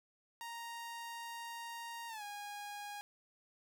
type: tone with pitch glide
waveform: sawtooth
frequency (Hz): 932.3 to 821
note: A#5 to G#5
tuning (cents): 0 to -20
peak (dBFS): -40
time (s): 0.41-3.01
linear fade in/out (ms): 0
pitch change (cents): -220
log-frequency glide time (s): 2.08-2.23
effects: none